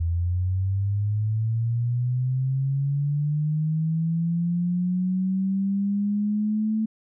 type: linear sweep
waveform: sine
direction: up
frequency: 82.41 to 220 Hz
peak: -21 dBFS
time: 0-6.86 s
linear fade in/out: 10 ms
effects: none